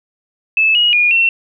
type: tone with pitch steps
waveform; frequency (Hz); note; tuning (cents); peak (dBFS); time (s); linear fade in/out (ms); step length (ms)
sine; 2616 / 2893 / 2435 / 2710; E7 / F#7 / D#7 / E7; -14 / -40 / -38 / +47; -9; 0.57-1.29; 2; 180
effects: none